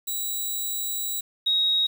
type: tone pair in turn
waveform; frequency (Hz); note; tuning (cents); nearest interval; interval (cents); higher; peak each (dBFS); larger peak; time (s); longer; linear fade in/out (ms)
5% pulse / sine; 3888 / 3782; B7 / A#7; -28 / +24; unison; 48; first; -19; neither; 0.07-1.21 / 1.46-1.87; first; 10
effects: 8-bit